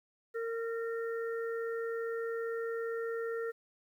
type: harmonic tone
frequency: 458.8 Hz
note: A#4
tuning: 28 cents flat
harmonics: 1 / 3 / 4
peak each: -34 / -44 / -46 dBFS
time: 0.34-3.52 s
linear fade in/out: 20 ms
effects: 11-bit